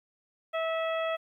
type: harmonic tone with a mistuned harmonic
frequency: 650 Hz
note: E5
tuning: 24 cents flat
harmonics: 1 / 2 / 3 / 4 / 5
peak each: -29 / -35 / -39 / -41 / -43 dBFS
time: 0.53-1.17 s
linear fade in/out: 20 ms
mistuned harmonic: 5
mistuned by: +26 cents
effects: 11-bit